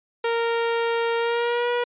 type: tone with pitch glide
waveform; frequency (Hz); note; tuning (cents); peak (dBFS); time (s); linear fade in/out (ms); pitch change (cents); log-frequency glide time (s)
sawtooth; 463.8 to 483.5; A#4 to B4; -9 to -37; -17; 0.24-1.84; 5; +72; 1.17-1.69
effects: resampled to 8000 Hz